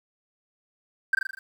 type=tone with echo; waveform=triangle; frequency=1568 Hz; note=G6; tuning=in tune; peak=-13 dBFS; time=1.13-1.15 s; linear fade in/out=5 ms; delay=40 ms; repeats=6; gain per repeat=-4 dB; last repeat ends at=1.39 s; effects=tanh soft clip ceiling -15 dBFS + 9-bit